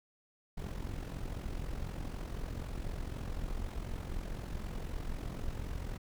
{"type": "noise with amplitude modulation", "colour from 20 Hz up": "brown", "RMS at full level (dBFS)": -36, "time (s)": [0.57, 5.98], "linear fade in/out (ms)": 10, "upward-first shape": "sine", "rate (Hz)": 44, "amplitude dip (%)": 65, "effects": []}